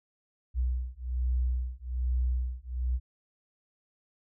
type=beating tone pair; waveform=sine; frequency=61.6 / 62.8 Hz; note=B1 / B1; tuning=-4 / +30 cents; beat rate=1.2 Hz; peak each=-30 dBFS; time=0.54-3 s; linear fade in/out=50 ms; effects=none